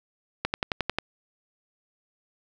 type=click train; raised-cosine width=0.3 ms; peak=-9 dBFS; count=7; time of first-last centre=0.45-0.986 s; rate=11.2 Hz; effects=none